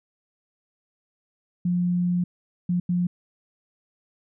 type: tone bursts at uneven times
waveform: sine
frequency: 177.1 Hz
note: F3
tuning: 24 cents sharp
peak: -20 dBFS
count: 3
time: 1.65-2.24 / 2.69-2.8 / 2.89-3.07 s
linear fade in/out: 5 ms
effects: none